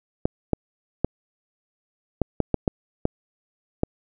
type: clicks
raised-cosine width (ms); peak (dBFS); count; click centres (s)
2; -6; 9; 0.255 / 0.533 / 1.046 / 2.217 / 2.403 / 2.543 / 2.678 / 3.054 / 3.834
effects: none